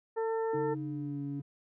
harmonic tone, 448.8 Hz, A4, 34 cents sharp, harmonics 1 / 2 / 3 / 4, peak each -30 / -37 / -47 / -48 dBFS, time 0.16-0.75 s, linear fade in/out 20 ms
sine tone with pitch glide, 311.1 to 283.6 Hz, D#4 to C#4, 0 to +40 cents, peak -36 dBFS, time 0.53-1.4 s, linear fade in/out 5 ms, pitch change -160 cents, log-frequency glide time 0.75-1.21 s
triangle tone, 141 Hz, C#3, 30 cents sharp, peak -36 dBFS, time 0.54-1.42 s, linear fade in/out 10 ms
effects none

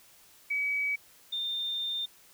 sine tone pair in turn, 2276 / 3613 Hz, C#7 / A7, +45 / +45 cents, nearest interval minor sixth, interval 800 cents, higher second, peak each -27 / -30 dBFS, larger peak first, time 0.5-0.96 / 1.32-2.06 s, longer second, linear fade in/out 10 ms, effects white hiss -58 dBFS RMS until 2.33 s

